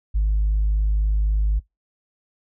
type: tone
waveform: sine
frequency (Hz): 51.91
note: G#1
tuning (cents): 0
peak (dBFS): -15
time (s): 0.14-1.6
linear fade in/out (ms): 20
effects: noise-tail reverb RT60 0.2 s tail -26 dB re dry + tanh soft clip ceiling -14 dBFS